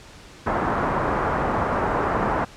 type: low-pass noise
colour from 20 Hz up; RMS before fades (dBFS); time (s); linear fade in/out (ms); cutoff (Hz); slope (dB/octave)
white; -23; 0.46-2.45; 10; 1300; 24
effects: pink hiss -45 dBFS RMS until 2.56 s + low-pass 7000 Hz 12 dB/octave